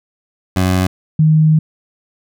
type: tone pair in turn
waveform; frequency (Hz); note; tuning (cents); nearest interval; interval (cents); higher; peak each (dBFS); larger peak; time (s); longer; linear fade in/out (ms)
20% pulse / sine; 92.5 / 156.11; F#2 / D#3; 0 / +6; major sixth; 906; second; -7; neither; 0.56-0.87 / 1.19-1.59; second; 5
effects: none